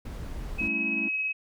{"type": "noise", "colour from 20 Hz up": "brown", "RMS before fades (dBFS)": -36, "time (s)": [0.05, 0.68], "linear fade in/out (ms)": 5}
{"type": "tone with tremolo", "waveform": "sine", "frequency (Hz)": 2555, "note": "D#7", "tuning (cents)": 45, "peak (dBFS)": -25, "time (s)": [0.58, 1.33], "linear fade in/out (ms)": 20, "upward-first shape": "sine", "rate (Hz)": 18, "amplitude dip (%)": 25}
{"type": "chord", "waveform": "triangle", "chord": "A dominant seventh", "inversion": "third", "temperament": "equal", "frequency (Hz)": [196, 220, 277.2, 329.6], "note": ["G3", "A3", "C#4", "E4"], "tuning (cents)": [0, 0, 0, 0], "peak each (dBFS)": [-38, -33, -35, -35], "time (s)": [0.6, 1.09], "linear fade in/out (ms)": 10}
{"effects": []}